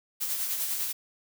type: noise with tremolo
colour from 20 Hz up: blue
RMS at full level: -29 dBFS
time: 0.2-0.93 s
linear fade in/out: 20 ms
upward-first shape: sine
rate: 10 Hz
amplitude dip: 40%
effects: none